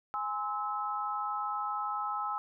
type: chord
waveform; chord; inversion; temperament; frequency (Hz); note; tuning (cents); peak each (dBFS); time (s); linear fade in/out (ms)
sine; Ab augmented; none; just; 830.6 / 1038.3 / 1297.8; Ab5 / C6 / E6; 0 / -14 / -27; -36 / -39 / -34; 0.14-2.38; 0
effects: none

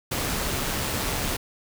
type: noise with amplitude modulation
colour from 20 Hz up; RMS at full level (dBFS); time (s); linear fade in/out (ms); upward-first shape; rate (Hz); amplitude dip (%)
pink; -26; 0.11-1.37; 10; sine; 139; 30
effects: none

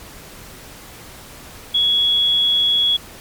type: tone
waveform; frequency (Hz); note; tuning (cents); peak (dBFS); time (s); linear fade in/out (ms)
sine; 3355; G#7; +17; -13; 1.74-2.97; 10
effects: pink hiss -39 dBFS RMS until 3.2 s + MP3 96 kbps

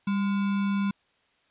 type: tone with sample-and-hold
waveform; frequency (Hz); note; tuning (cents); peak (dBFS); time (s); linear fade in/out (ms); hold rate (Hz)
sine; 198.6; G3; +23; -23; 0.07-0.91; 5; 1225
effects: white hiss -67 dBFS RMS until 1.5 s + resampled to 8000 Hz

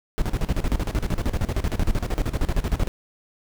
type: noise with tremolo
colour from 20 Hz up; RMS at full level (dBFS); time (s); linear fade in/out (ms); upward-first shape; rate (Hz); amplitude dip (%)
brown; -21; 0.18-2.88; 0; square; 13; 80
effects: none

